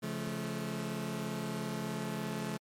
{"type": "chord", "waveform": "sawtooth", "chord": "Db augmented", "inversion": "none", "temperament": "just", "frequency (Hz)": [138.59, 173.24, 216.5], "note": ["Db3", "F3", "A3"], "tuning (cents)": [0, -14, -28], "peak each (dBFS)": [-37, -36, -34], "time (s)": [0.02, 2.58], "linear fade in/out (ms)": 20, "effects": ["MP3 64 kbps"]}